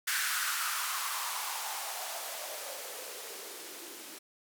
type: noise with band-pass filter sweep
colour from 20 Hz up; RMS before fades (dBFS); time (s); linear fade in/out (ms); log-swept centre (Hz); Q
violet; -37; 0.07-4.19; 10; 1600 to 300; 4.1
effects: none